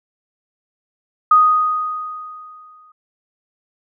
sine tone with exponential decay, 1244.5 Hz, D#6, in tune, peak -6 dBFS, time 1.31-2.92 s, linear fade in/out 5 ms, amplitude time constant 350 ms, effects none

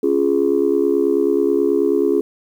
sine chord, Db major, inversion none, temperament just, 277.2 / 346.5 / 415.8 Hz, Db4 / F4 / Ab4, 0 / -14 / +2 cents, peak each -19 / -17 / -16 dBFS, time 0.03-2.21 s, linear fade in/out 5 ms, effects tanh soft clip ceiling -6 dBFS + 8-bit

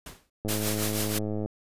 pink noise with exponential decay, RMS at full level -37 dBFS, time 0.06-0.3 s, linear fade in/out 5 ms, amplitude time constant 52 ms
click train, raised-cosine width 2 ms, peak -19 dBFS, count 108, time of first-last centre 0.45-1.459 s, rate 106 Hz
white noise with tremolo, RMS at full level -28 dBFS, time 0.48-1.19 s, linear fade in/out 10 ms, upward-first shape triangle, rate 6.2 Hz, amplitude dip 65%
effects resampled to 32000 Hz

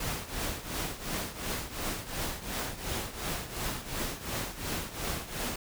pink noise with tremolo, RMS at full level -32 dBFS, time 0-5.56 s, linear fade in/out 5 ms, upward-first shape triangle, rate 2.8 Hz, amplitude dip 80%, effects none

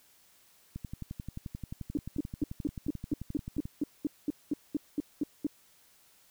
click train, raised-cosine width 5 ms, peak -26 dBFS, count 34, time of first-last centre 0.76-3.655 s, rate 11.4 Hz
sine tone bursts, 293.7 Hz, D4, in tune, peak -26 dBFS, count 16, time 1.95-5.468 s, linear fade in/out 2 ms, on 23 ms, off 210 ms
effects white hiss -63 dBFS RMS until 6.3 s

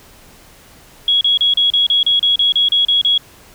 sine tone bursts, 3330 Hz, G#7, 4 cents sharp, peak -10 dBFS, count 13, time 1.08-3.178 s, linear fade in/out 2 ms, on 130 ms, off 34 ms, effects pink hiss -44 dBFS RMS until 3.54 s

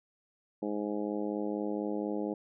harmonic tone, 104.2 Hz, G#2, 6 cents sharp, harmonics 2 / 3 / 4 / 5 / 6 / 7 / 8, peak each -37 / -35 / -38 / -39 / -45 / -48 / -46 dBFS, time 0.62-2.34 s, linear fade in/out 5 ms, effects none

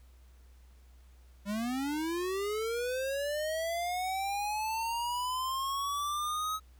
square linear sweep, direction up, 196 to 1281 Hz, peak -32 dBFS, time 1.45-6.6 s, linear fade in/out 50 ms, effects added 62 Hz sine -54 dBFS peak until 6.79 s + pink hiss -68 dBFS RMS until 6.79 s

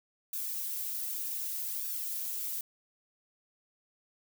violet noise with flanger, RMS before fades -36 dBFS, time 0.33-2.61 s, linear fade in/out 2 ms, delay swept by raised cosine 0.96 to 5.36 ms, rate 0.65 Hz, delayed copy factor -0.6, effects none

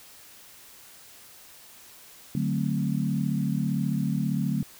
sine chord, D dominant seventh, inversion none, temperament equal, 146.83 / 185 / 220 / 261.6 Hz, D3 / F#3 / A3 / C4, 0 / 0 / 0 / 0 cents, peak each -28 / -29 / -29 / -33 dBFS, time 2.35-4.63 s, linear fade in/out 2 ms, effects white hiss -50 dBFS RMS until 4.79 s

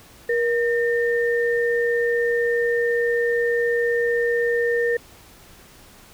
sine tone pair together, 473.8 / 1815.9 Hz, A#4 / A#6, +28 / -46 cents, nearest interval octave + major seventh, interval 2326 cents, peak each -19 / -24 dBFS, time 0.29-4.97 s, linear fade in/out 5 ms, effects pink hiss -48 dBFS RMS until 6.13 s

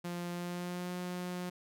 sawtooth tone with pitch glide, 174.61 to 179.31 Hz, F3 to F3, 0 to +46 cents, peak -33 dBFS, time 0.04-1.5 s, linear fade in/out 10 ms, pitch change +46 cents, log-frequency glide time 0.32-0.93 s, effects none

